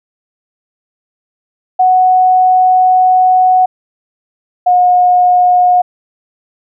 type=tone pair in turn; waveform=sine; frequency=740 / 721.4 Hz; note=F#5 / F#5; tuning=0 / -44 cents; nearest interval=unison; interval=44 cents; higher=first; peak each=-5 dBFS; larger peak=neither; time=1.79-3.66 / 4.66-5.82 s; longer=first; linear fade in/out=10 ms; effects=none